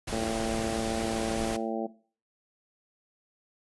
pink noise, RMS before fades -35 dBFS, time 0.07-1.57 s, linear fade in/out 10 ms
harmonic tone, 112.3 Hz, A2, 36 cents sharp, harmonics 2 / 3 / 4 / 5 / 6 / 7, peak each -33 / -35 / -36 / -37 / -38 / -38 dBFS, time 0.12-1.87 s, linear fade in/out 10 ms
effects noise-tail reverb RT60 0.4 s tail -17 dB re dry + resampled to 24000 Hz

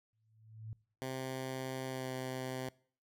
sine tone with exponential growth, 110 Hz, A2, in tune, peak -39 dBFS, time 0.13-0.73 s, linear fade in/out 0 ms, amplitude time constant 130 ms
10% pulse tone with pitch glide, 131 to 129.57 Hz, C3 to C3, +2 to -17 cents, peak -30 dBFS, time 1.02-2.69 s, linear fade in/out 0 ms, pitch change -19 cents, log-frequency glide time 1.87-2.09 s
effects noise-tail reverb RT60 0.5 s tail -23 dB re dry

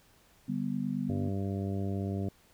sine chord, G major, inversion second, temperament just, 147 / 196 / 245 Hz, D3 / G3 / B3, +2 / 0 / -14 cents, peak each -37 / -34 / -33 dBFS, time 0.48-1.29 s, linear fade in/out 10 ms
harmonic tone, 98 Hz, G2, in tune, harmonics 1 / 2 / 3 / 4 / 5 / 6 / 7, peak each -33 / -35 / -40 / -41 / -48 / -47 / -47 dBFS, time 1.09-2.29 s, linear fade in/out 5 ms
effects pink hiss -63 dBFS RMS until 2.53 s

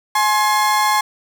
35% pulse tone pair together, 843 / 1062.1 Hz, G#5 / C6, +26 / +26 cents, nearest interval major third, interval 400 cents, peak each -15 dBFS, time 0.15-1.01 s, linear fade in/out 5 ms, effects none

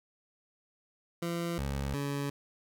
20% pulse tone with pitch steps, 170.3 / 69.1 / 141.6 Hz, F3 / C#2 / C#3, -43 / -5 / +37 cents, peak -27 dBFS, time 1.22-2.3 s, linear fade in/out 5 ms, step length 360 ms, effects none

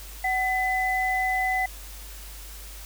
sine tone pair together, 750.7 / 2009 Hz, F#5 / B6, +25 / +29 cents, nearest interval octave + perfect fourth, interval 1704 cents, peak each -25 dBFS, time 0.24-1.66 s, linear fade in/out 5 ms, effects added 50 Hz sine -40 dBFS peak until 2.85 s + white hiss -44 dBFS RMS until 2.85 s

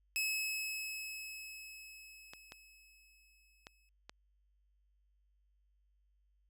sawtooth tone with exponential decay, 2580 Hz, E7, 38 cents flat, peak -29 dBFS, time 0.16-3.89 s, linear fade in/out 0 ms, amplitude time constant 810 ms
clicks, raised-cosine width 0.2 ms, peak -30 dBFS, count 4, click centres 2.335 / 2.521 / 3.669 / 4.095 s
effects added 50 Hz sine -70 dBFS peak until 6.49 s

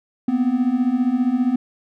triangle beating tone pair, 240 / 255 Hz, B3 / C4, -49 / -44 cents, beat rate 15 Hz, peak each -19 / -16 dBFS, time 0.28-1.56 s, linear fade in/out 5 ms, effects none

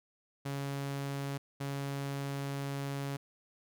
sawtooth tone bursts at uneven times, 139.4 Hz, C#3, 10 cents sharp, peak -31 dBFS, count 2, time 0.45-1.38 / 1.6-3.17 s, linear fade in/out 10 ms, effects none

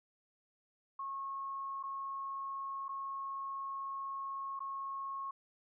sine tone with dropouts, 1091 Hz, C#6, 28 cents flat, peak -38 dBFS, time 0.99-5.31 s, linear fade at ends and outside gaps 5 ms, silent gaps 1.829-1.835 / 2.883-2.89 / 4.593-4.603 s, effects none

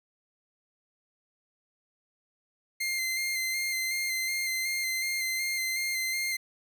sawtooth tone with vibrato, 2093 Hz, C7, in tune, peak -25 dBFS, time 2.8-6.37 s, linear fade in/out 10 ms, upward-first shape square, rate 2.7 Hz, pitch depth 18 cents each way, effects none

